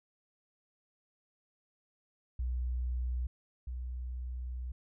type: tone pair in turn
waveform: sine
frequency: 61.74 / 62.13 Hz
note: B1 / B1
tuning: 0 / +11 cents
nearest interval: unison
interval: 11 cents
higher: second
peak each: -31 / -36 dBFS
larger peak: first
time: 2.39-3.27 / 3.67-4.72 s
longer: second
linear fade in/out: 5 ms
effects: none